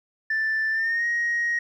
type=tone with pitch glide; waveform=sine; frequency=1766 to 1881.9 Hz; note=A6 to A#6; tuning=+6 to +16 cents; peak=-20 dBFS; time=0.3-1.59 s; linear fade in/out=5 ms; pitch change=+110 cents; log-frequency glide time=0.71-1.06 s; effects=tanh soft clip ceiling -19 dBFS + 10-bit